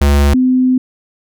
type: tone pair in turn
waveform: square / sine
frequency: 71.2 / 255.5 Hz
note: C#2 / C4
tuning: +47 / -41 cents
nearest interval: octave + minor seventh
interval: 2212 cents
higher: second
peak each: -8 dBFS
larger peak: neither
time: 0.01-0.34 / 0.34-0.78 s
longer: second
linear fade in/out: 5 ms
effects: none